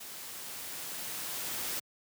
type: noise with level ramp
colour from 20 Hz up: white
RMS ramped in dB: -45 to -35 dBFS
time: 0-1.8 s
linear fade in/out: 10 ms
effects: high-pass 100 Hz 12 dB/octave